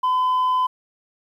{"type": "tone", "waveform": "sine", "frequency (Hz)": 1014, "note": "B5", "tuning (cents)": 45, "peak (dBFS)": -14, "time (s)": [0.03, 0.67], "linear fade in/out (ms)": 10, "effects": ["tanh soft clip ceiling -16 dBFS", "9-bit"]}